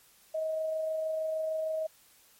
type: tone with amplitude modulation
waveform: sine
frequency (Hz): 633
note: D#5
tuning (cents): +30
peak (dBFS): -28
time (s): 0.34-1.87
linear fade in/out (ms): 10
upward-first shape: sine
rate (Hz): 26.5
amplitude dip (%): 25
effects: white hiss -61 dBFS RMS until 2.39 s + MP3 64 kbps